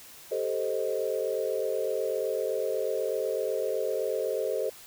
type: chord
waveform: sine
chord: A half-diminished seventh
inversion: third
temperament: equal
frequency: 392 / 440 / 523.3 / 622.3 Hz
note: G4 / A4 / C5 / Eb5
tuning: 0 / 0 / 0 / 0 cents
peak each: -34 / -31 / -31 / -34 dBFS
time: 0.31-4.7 s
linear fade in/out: 10 ms
effects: white hiss -49 dBFS RMS until 4.86 s